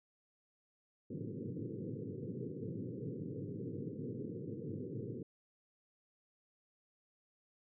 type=band-pass noise; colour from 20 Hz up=pink; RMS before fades=-43 dBFS; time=1.1-5.23 s; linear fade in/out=5 ms; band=100 to 490 Hz; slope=96 dB/octave; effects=none